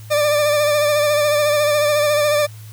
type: tone with vibrato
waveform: 40% pulse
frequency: 593 Hz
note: D5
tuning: 17 cents sharp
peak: -13 dBFS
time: 0.1-2.47 s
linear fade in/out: 20 ms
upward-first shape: sine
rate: 14 Hz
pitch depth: 34 cents each way
effects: added 108 Hz sine -34 dBFS peak until 2.72 s + white hiss -46 dBFS RMS until 2.72 s